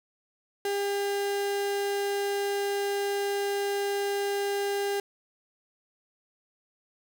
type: tone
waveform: 35% pulse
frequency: 401.7 Hz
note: G4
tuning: 42 cents sharp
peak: -25 dBFS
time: 0.65-5 s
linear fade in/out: 2 ms
effects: none